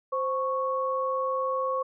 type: tone pair together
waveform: sine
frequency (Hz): 522 / 1106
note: C5 / C#6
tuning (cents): -4 / -4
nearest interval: octave + minor second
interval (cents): 1300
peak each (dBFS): -28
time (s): 0.12-1.83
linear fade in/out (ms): 10
effects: none